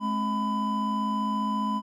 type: tone cluster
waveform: triangle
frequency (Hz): 213 / 268 / 1002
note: G#3 / C4 / B5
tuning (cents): +44 / +42 / +25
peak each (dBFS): -26 / -34 / -26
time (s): 0-1.82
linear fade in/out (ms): 50
effects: none